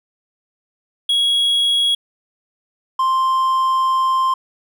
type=tone pair in turn; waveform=triangle; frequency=3322 / 1050 Hz; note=G#7 / C6; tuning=0 / +6 cents; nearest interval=octave + minor sixth; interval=1994 cents; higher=first; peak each=-12 dBFS; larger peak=neither; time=1.09-1.95 / 2.99-4.34 s; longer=second; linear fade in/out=5 ms; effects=none